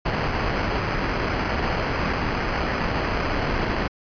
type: noise with sample-and-hold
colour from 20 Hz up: pink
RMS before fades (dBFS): -24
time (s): 0.05-3.88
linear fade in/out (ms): 10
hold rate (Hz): 3675
effects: resampled to 11025 Hz